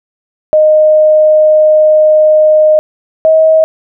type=tone pair in turn; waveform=sine; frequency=617 / 635.4 Hz; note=D#5 / D#5; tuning=-15 / +36 cents; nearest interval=minor second; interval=51 cents; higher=second; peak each=-3 dBFS; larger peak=neither; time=0.53-2.79 / 3.25-3.64 s; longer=first; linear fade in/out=0 ms; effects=none